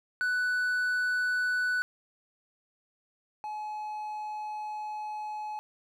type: tone pair in turn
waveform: triangle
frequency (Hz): 1488 / 849.9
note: F#6 / G#5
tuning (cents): +9 / +40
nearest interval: minor seventh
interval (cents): 969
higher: first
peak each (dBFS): -24 / -32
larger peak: first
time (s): 0.21-1.82 / 3.44-5.59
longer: second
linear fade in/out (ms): 0
effects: none